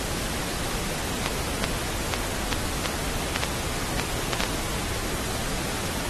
clicks, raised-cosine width 0.2 ms, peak -4 dBFS, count 11, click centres 1.261 / 1.641 / 2.138 / 2.528 / 2.858 / 3.361 / 3.436 / 3.997 / 4.333 / 4.405 / 4.436 s, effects pink hiss -30 dBFS RMS until 6.09 s + AAC 32 kbps

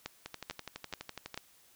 two click trains, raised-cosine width 0.2 ms, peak -23 / -20 dBFS, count 14 / 4, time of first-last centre 0.26-1.343 / 0.06-1.376 s, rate 12 / 2.28 Hz, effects white hiss -63 dBFS RMS until 1.75 s

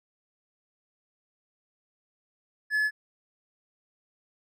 triangle tone, 1714 Hz, A6, 46 cents flat, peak -21 dBFS, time 2.7-2.91 s, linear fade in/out 50 ms, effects none

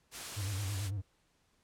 white noise, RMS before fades -42 dBFS, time 0.11-0.91 s, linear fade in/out 50 ms
triangle tone with vibrato, 98.8 Hz, G2, 14 cents sharp, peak -32 dBFS, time 0.36-1.02 s, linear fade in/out 20 ms, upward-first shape square, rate 9 Hz, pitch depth 82 cents each way
effects pink hiss -73 dBFS RMS until 1.63 s + low-pass 10000 Hz 12 dB/octave

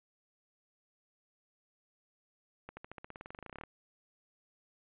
accelerating click train, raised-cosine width 0.5 ms, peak -30 dBFS, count 21, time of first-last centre 2.69-3.637 s, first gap 80 ms, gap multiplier 0.94, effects resampled to 8000 Hz

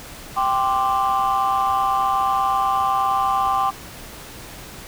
sine chord, G suspended fourth, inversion none, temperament equal, 784 / 1046.5 / 1174.7 Hz, G5 / C6 / D6, 0 / 0 / 0 cents, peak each -19 / -21 / -20 dBFS, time 0.36-3.71 s, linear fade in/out 20 ms, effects tanh soft clip ceiling -12 dBFS + pink hiss -38 dBFS RMS until 4.87 s

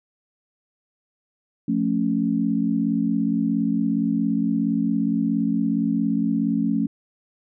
sine chord, F augmented, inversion none, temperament equal with one note detuned, 175.52 / 220 / 277.2 Hz, F3 / A3 / C#4, +9 / 0 / 0 cents, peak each -26 / -22 / -23 dBFS, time 1.68-6.87 s, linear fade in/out 5 ms, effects none

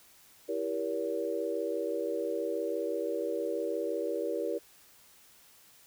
sine chord, E diminished seventh, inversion none, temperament just, 329.6 / 395.6 / 474.7 / 569.6 Hz, E4 / G4 / Bb4 / Db5, 0 / +16 / +31 / +47 cents, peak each -37 / -36 / -34 / -36 dBFS, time 0.48-4.59 s, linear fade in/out 20 ms, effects white hiss -59 dBFS RMS until 5.86 s

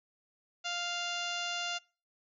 harmonic tone, 698.5 Hz, F5, in tune, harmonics 1 / 2 / 3 / 4 / 5 / 6 / 7 / 8 / 9 / 10, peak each -41 / -40 / -46 / -38 / -42 / -45 / -46 / -50 / -48 / -51 dBFS, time 0.64-1.79 s, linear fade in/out 20 ms, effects noise-tail reverb RT60 0.4 s tail -26 dB re dry

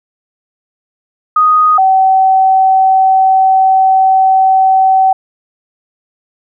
sine tone pair in turn, 1244.5 / 762.9 Hz, D#6 / G5, 0 / -47 cents, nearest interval minor sixth, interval 847 cents, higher first, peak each -5 dBFS, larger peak neither, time 1.36-1.78 / 1.78-5.13 s, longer second, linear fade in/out 5 ms, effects none

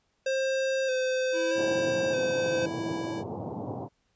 square tone with vibrato, 523.3 Hz, C5, in tune, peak -26 dBFS, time 0.26-2.66 s, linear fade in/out 5 ms, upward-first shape square, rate 0.8 Hz, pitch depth 25 cents each way
square tone with tremolo, 329.6 Hz, E4, in tune, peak -32 dBFS, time 1.32-3.24 s, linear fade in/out 50 ms, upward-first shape sine, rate 0.79 Hz, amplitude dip 65%
pink band-pass noise, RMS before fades -36 dBFS, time 1.55-3.89 s, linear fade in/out 50 ms, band 100 to 920 Hz, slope 48 dB/octave
effects pink hiss -73 dBFS RMS until 4.15 s + resampled to 16000 Hz

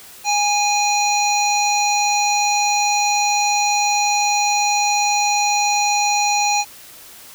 harmonic tone with a mistuned harmonic, 825 Hz, G#5, 12 cents flat, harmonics 1 / 3 / 5 / 7 / 8, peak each -17 / -22 / -24 / -25 / -26 dBFS, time 0.24-6.65 s, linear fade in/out 50 ms, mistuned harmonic 8, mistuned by +60 cents, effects white hiss -41 dBFS RMS until 7.34 s

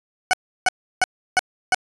20% pulse tone bursts, 742 Hz, F#5, 5 cents sharp, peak -9 dBFS, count 5, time 0.31-1.745 s, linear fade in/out 0 ms, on 23 ms, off 330 ms, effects resampled to 24000 Hz

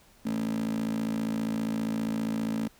15% pulse tone with high-pass filter, 55 Hz, A1, in tune, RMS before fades -30 dBFS, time 0.25-2.68 s, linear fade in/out 10 ms, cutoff 240 Hz, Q 7.5, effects pink hiss -59 dBFS RMS until 2.79 s

